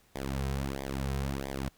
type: tone with flanger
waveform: sawtooth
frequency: 67.8 Hz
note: C#2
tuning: 38 cents flat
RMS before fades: -34 dBFS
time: 0.15-1.69 s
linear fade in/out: 5 ms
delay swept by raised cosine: 0.71 to 3.51 ms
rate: 1.5 Hz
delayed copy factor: -0.95
effects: pink hiss -65 dBFS RMS until 1.77 s